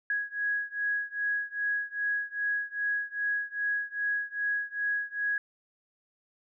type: beating tone pair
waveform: sine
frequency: 1661.2 / 1663.7 Hz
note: G#6 / G#6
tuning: 0 / +3 cents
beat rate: 2.5 Hz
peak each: -31 / -32 dBFS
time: 0.1-5.38 s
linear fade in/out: 2 ms
effects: none